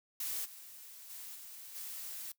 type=noise with level steps; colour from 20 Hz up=blue; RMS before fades=-38 / -52 / -47 / -50 / -44 dBFS; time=0.2-2.32 s; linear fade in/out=5 ms; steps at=0.44 / 1.09 / 1.34 / 1.74 s; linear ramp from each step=20 ms; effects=noise-tail reverb RT60 0.1 s tail -19 dB re dry